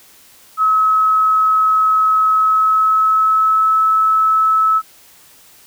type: tone with pitch glide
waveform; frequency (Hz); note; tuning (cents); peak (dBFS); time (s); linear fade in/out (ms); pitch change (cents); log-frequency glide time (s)
sine; 1285 to 1300.7; E6 to E6; -45 to -24; -10; 0.57-4.82; 50; +21; 2.32-3.81
effects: white hiss -46 dBFS RMS until 5.66 s